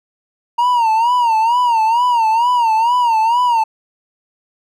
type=tone with vibrato; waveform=triangle; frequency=932.3 Hz; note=A#5; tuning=in tune; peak=-9 dBFS; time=0.58-3.64 s; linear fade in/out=10 ms; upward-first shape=sine; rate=2.2 Hz; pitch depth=110 cents each way; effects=none